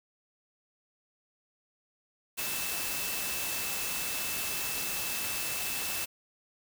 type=tone in noise; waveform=sine; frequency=2637 Hz; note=E7; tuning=in tune; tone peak=-40 dBFS; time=2.37-6.06 s; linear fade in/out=20 ms; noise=white; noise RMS=-34 dBFS; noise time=2.37-6.06 s; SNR=-9 dB; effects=none